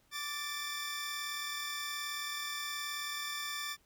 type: tone pair together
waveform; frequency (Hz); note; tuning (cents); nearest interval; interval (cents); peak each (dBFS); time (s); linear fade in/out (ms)
15% pulse; 1167 / 1769.9; D6 / A6; -11 / +10; perfect fifth; 721; -34 / -33; 0.11-3.77; 50
effects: pink hiss -70 dBFS RMS until 3.85 s